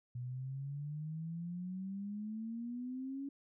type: exponential sweep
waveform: sine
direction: up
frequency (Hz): 121.4 to 280.6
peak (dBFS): -39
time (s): 0.15-3.29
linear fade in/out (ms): 5
effects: none